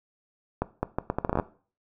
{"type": "accelerating click train", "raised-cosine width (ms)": 1, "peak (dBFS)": -11, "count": 12, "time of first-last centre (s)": [0.62, 1.398], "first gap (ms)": 210, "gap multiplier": 0.74, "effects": ["noise-tail reverb RT60 0.4 s tail -17 dB re dry"]}